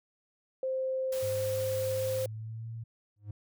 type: tone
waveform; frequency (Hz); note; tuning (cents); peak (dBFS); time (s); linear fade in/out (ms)
sine; 523.3; C5; 0; -29; 0.63-2.26; 2
type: noise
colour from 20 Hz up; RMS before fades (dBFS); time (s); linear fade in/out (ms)
white; -43; 1.12-2.26; 5
type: tone with pitch glide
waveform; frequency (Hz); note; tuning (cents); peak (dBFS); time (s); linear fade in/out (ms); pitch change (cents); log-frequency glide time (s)
sine; 103.83 to 113.88; G#2 to A#2; 0 to -40; -37; 1.22-2.84; 10; +160; 1.92-2.68
type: tone with exponential growth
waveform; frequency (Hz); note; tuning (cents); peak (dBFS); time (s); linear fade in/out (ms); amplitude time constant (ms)
triangle; 103.83; G#2; 0; -32; 3.16-3.31; 5; 31
effects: none